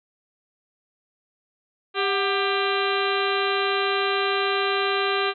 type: harmonic tone with a mistuned harmonic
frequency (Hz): 396.3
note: G4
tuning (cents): +19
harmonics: 1 / 2 / 3 / 4 / 5 / 6 / 7 / 8 / 9 / 10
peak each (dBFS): -25 / -30 / -27 / -30 / -35 / -32 / -32 / -33 / -38 / -33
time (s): 1.94-5.34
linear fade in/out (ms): 50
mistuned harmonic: 2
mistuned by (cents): -92
effects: none